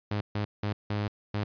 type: tone bursts at uneven times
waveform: sawtooth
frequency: 103.83 Hz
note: G#2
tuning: in tune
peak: -24 dBFS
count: 5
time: 0.11-0.21 / 0.35-0.45 / 0.63-0.73 / 0.9-1.08 / 1.34-1.44 s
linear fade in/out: 5 ms
effects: resampled to 11025 Hz